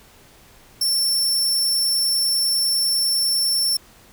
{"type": "tone", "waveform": "sawtooth", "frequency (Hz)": 5410, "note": "E8", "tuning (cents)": 44, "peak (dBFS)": -15, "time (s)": [0.81, 3.77], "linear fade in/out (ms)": 5, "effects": ["pink hiss -50 dBFS RMS until 4.12 s"]}